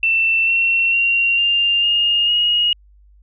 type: tone with pitch steps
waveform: sine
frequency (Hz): 2678 / 2717 / 2756 / 2797 / 2837 / 2879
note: E7 / F7 / F7 / F7 / F7 / F#7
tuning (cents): +27 / -48 / -24 / +2 / +27 / -48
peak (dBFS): -13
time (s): 0.03-2.73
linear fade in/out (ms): 2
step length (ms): 450
effects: added 50 Hz sine -46 dBFS peak until 3.22 s